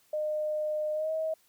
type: tone with pitch glide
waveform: sine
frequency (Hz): 610 to 635.9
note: D#5 to D#5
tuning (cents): -34 to +38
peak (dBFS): -28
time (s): 0.13-1.34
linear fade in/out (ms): 5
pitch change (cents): +72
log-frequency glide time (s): 0.93-1.12
effects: white hiss -66 dBFS RMS until 1.48 s